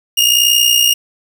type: tone with amplitude modulation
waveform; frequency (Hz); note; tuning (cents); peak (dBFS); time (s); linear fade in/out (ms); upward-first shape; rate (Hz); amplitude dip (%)
sawtooth; 2842; F7; +30; -3; 0.17-0.94; 10; sine; 61.2; 60
effects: 7-bit